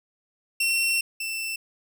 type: tone pair in turn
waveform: sawtooth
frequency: 2715 / 2673 Hz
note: F7 / E7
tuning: -50 / +23 cents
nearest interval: unison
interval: 27 cents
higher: first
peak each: -18 / -25 dBFS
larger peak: first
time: 0.6-1.01 / 1.2-1.56 s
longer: first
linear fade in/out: 5 ms
effects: none